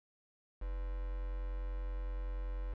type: tone with quantisation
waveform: sine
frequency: 45.24 Hz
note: F#1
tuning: 38 cents flat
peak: -36 dBFS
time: 0.61-2.74 s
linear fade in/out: 10 ms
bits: 8
effects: low-pass 2000 Hz 12 dB/octave